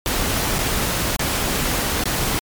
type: noise with dropouts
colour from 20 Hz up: pink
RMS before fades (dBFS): -21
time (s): 0.06-2.39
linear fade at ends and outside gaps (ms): 0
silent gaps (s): 0.584-0.589 / 1.163-1.194 / 2.038-2.056
effects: MP3 96 kbps